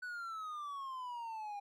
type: exponential sweep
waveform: triangle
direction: down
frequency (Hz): 1497 to 803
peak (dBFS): -39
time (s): 0.02-1.6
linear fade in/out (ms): 10
effects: none